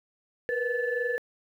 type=tone cluster; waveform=sine; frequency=473.9 / 496.7 / 1740 Hz; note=A#4 / B4 / A6; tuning=+28 / +10 / -20 cents; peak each=-30 dBFS; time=0.49-1.18 s; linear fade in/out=0 ms; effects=tanh soft clip ceiling -17 dBFS + 10-bit